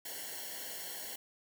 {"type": "noise with comb filter", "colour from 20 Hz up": "white", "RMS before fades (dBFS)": -43, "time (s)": [0.05, 1.16], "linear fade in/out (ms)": 5, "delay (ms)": 0.81, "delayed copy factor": -0.95, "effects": []}